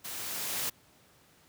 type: noise with level ramp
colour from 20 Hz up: white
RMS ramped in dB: -40 to -32 dBFS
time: 0.04-0.7 s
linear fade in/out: 10 ms
effects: pink hiss -62 dBFS RMS until 1.48 s + high-pass 80 Hz 12 dB/octave